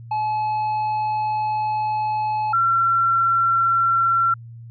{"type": "tone pair in turn", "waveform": ["triangle", "sine"], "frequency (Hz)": [856, 1358.8], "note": ["A5", "F6"], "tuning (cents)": [-48, -48], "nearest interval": "minor sixth", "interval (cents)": 800, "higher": "second", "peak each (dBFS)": [-18, -15], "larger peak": "second", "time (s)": [[0.11, 2.53], [2.53, 4.34]], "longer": "first", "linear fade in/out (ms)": 5, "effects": ["added 116 Hz sine -36 dBFS peak until 4.7 s", "resampled to 11025 Hz"]}